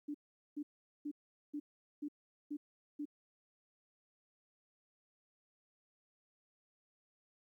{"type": "tone bursts", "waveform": "sine", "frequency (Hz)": 293.7, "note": "D4", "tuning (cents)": 0, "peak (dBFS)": -38, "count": 7, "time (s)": [0.08, 3.055], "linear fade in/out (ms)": 10, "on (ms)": 65, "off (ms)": 420, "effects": ["13-bit"]}